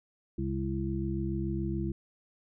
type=harmonic tone; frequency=67 Hz; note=C2; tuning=42 cents sharp; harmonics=1 / 2 / 3 / 5; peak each=-35 / -35 / -35 / -35 dBFS; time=0.38-1.92 s; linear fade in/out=5 ms; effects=none